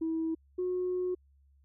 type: tone pair in turn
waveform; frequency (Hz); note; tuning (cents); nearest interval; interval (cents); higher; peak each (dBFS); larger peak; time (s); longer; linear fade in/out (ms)
sine; 323.9 / 363.6; E4 / F#4; -30 / -30; major second; 200; second; -28; neither; 0.01-0.35 / 0.58-1.15; second; 10
effects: tanh soft clip ceiling -25 dBFS + added 69 Hz sine -61 dBFS peak until 1.64 s